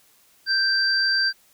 sine tone pair together, 1568 / 4699 Hz, G6 / D8, 0 / 0 cents, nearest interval octave + perfect fifth, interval 1900 cents, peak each -21 / -21 dBFS, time 0.46-1.33 s, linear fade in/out 50 ms, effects white hiss -58 dBFS RMS until 1.53 s

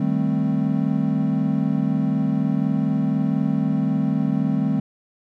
triangle chord, A half-diminished seventh, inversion second, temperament equal, 155.56 / 196 / 220 / 261.6 Hz, Eb3 / G3 / A3 / C4, 0 / 0 / 0 / 0 cents, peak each -22 dBFS, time 0-4.8 s, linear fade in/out 5 ms, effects none

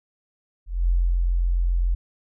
sine tone with ADSR envelope, 43.65 Hz, F1, in tune, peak -16 dBFS, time 0.66-1.95 s, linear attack 220 ms, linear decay 290 ms, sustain -2 dB, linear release 9 ms, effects none

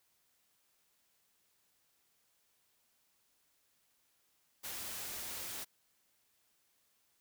white noise, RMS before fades -43 dBFS, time 4.63-5.65 s, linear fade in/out 20 ms, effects white hiss -75 dBFS RMS until 7.2 s

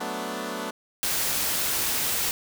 10% pulse chord, B minor seventh, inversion second, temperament equal, 185 / 220 / 246.9 / 293.7 Hz, F#3 / A3 / B3 / D4, 0 / 0 / 0 / 0 cents, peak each -29 / -26 / -26 / -28 dBFS, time 0-0.71 s, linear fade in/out 10 ms
white noise, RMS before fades -26 dBFS, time 1.03-2.31 s, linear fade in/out 0 ms
effects none

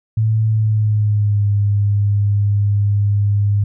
sine tone with pitch glide, 110 to 102.04 Hz, A2 to G#2, 0 to -30 cents, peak -12 dBFS, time 0.17-3.64 s, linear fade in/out 5 ms, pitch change -130 cents, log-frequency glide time 0.47-1.47 s, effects none

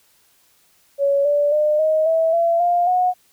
sine tone with pitch steps, 560 / 581.4 / 603.7 / 626.8 / 650.7 / 675.6 / 701.5 / 728.3 Hz, C#5 / D5 / D5 / D#5 / E5 / E5 / F5 / F#5, +18 / -18 / +48 / +13 / -23 / +42 / +8 / -28 cents, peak -14 dBFS, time 0.98-3.14 s, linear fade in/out 50 ms, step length 270 ms, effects white hiss -58 dBFS RMS until 3.32 s

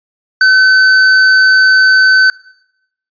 square tone, 1523 Hz, F#6, 50 cents sharp, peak -5 dBFS, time 0.41-2.3 s, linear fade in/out 2 ms, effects noise-tail reverb RT60 0.8 s tail -21 dB re dry + resampled to 11025 Hz

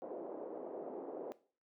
white band-pass noise, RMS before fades -45 dBFS, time 0.02-1.32 s, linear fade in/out 0 ms, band 310 to 580 Hz, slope 24 dB/octave, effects noise-tail reverb RT60 0.4 s tail -17 dB re dry

